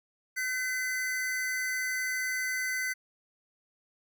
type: tone pair together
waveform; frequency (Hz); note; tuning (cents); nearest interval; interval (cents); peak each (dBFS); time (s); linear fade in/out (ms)
square; 1525 / 2028; G6 / B6; -48 / +45; perfect fourth; 493; -35 / -32; 0.36-2.94; 20
effects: none